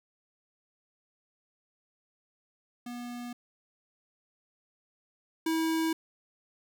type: tone pair in turn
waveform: square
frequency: 242.2 / 323.3 Hz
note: B3 / E4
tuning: -34 / -34 cents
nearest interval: perfect fourth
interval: 500 cents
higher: second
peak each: -38 / -27 dBFS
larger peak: second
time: 2.86-3.33 / 5.46-5.93 s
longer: neither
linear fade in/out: 5 ms
effects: none